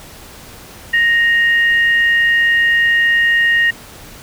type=tone pair together; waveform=sine; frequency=1864.7 / 2821 Hz; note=A#6 / F7; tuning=0 / +17 cents; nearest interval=perfect fifth; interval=717 cents; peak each=-10 / -22 dBFS; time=0.93-3.71 s; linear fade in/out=10 ms; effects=pink hiss -37 dBFS RMS until 4.22 s

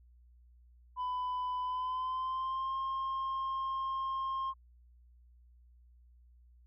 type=tone with pitch glide; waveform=sine; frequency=1000 to 1065.6 Hz; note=B5 to C6; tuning=+21 to +31 cents; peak=-30 dBFS; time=0.96-4.54 s; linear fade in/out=50 ms; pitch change=+110 cents; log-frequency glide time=1.61-2.76 s; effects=tanh soft clip ceiling -32 dBFS + added 60 Hz sine -58 dBFS peak until 6.66 s

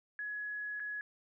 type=tone with dropouts; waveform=sine; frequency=1684 Hz; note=G#6; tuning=24 cents sharp; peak=-37 dBFS; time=0.19-1.01 s; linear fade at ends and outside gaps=1 ms; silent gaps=0.797-0.801 s; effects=none

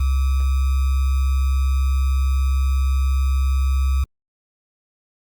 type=tone with sample-and-hold; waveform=sine; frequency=66.8 Hz; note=C2; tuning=36 cents sharp; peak=-15 dBFS; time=0-4.04 s; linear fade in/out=5 ms; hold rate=1225 Hz; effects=Opus 32 kbps

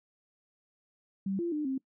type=tone with pitch steps; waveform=sine; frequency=194.1 / 342.8 / 300.6 / 265.8 Hz; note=G3 / F4 / D4 / C4; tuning=-17 / -32 / +40 / +27 cents; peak=-29 dBFS; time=1.26-1.78 s; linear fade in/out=5 ms; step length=130 ms; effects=noise-tail reverb RT60 0.1 s tail -22 dB re dry

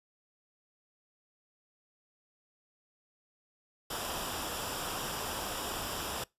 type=noise with comb filter; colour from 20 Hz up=pink; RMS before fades=-37 dBFS; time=3.9-6.24 s; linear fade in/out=5 ms; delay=0.47 ms; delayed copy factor=-0.6; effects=noise-tail reverb RT60 0.2 s tail -23 dB re dry + resampled to 32000 Hz

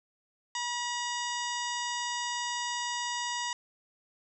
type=harmonic tone with a mistuned harmonic; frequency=966 Hz; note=B5; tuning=39 cents flat; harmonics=1 / 2 / 3 / 4 / 5 / 6 / 7 / 8; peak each=-35 / -38 / -40 / -41 / -42 / -43 / -43 / -44 dBFS; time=0.55-3.53 s; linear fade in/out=2 ms; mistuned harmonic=4; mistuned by=-87 cents; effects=none

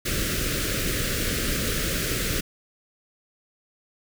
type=band-stop noise; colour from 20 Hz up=pink; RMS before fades=-26 dBFS; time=0.05-2.41 s; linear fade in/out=10 ms; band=580 to 1300 Hz; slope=48 dB/octave; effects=none

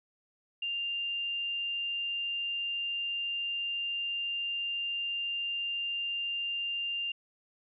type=tone; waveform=sine; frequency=2794 Hz; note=F7; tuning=in tune; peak=-31 dBFS; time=0.62-7.12 s; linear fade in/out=5 ms; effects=none

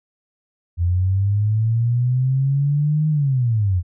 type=linear two-way sweep; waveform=sine; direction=up then down; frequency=84.7 to 155.56 to 84.7 Hz; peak=-15 dBFS; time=0.77-3.83 s; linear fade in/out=50 ms; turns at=3.09 s; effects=none

